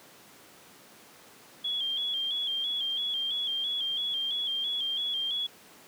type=tone with vibrato; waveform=sine; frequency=3277 Hz; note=G#7; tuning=24 cents flat; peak=-28 dBFS; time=1.64-5.47 s; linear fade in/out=10 ms; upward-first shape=square; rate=3 Hz; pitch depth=49 cents each way; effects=pink hiss -53 dBFS RMS until 5.87 s + high-pass 200 Hz 12 dB/octave